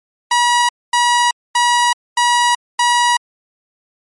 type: tone bursts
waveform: sawtooth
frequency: 964 Hz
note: B5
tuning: 42 cents flat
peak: -7 dBFS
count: 5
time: 0.31-3.17 s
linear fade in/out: 5 ms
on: 380 ms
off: 240 ms
effects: MP3 48 kbps